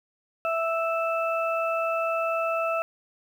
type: harmonic tone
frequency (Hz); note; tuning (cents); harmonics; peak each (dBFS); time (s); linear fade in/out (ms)
659; E5; -1; 1 / 2 / 4; -26 / -28 / -33; 0.45-2.82; 0
effects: 9-bit